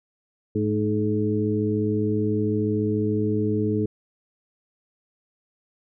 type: harmonic tone with a mistuned harmonic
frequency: 106.6 Hz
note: G#2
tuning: 46 cents sharp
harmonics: 1 / 2 / 3 / 4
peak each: -26 / -26 / -26 / -26 dBFS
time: 0.55-3.86 s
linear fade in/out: 5 ms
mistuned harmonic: 3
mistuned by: -41 cents
effects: none